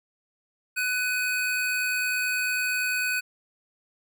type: tone pair together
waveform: square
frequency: 1494 / 2513 Hz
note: F#6 / D#7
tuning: +16 / +17 cents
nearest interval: major sixth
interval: 901 cents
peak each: -28 dBFS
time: 0.76-3.21 s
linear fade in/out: 20 ms
effects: none